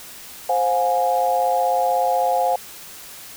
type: chord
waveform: sine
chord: F minor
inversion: second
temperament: equal with one note detuned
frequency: 523.3 / 714.4 / 830.6 Hz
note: C5 / F5 / Ab5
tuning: 0 / +39 / 0 cents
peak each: -22 / -19 / -22 dBFS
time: 0.49-2.56 s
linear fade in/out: 5 ms
effects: white hiss -39 dBFS RMS until 3.36 s